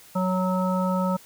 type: harmonic tone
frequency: 185 Hz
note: F#3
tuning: in tune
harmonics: 1 / 3 / 5 / 7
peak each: -23 / -28 / -30 / -31 dBFS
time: 0.15-1.17 s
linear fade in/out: 10 ms
effects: white hiss -50 dBFS RMS until 1.25 s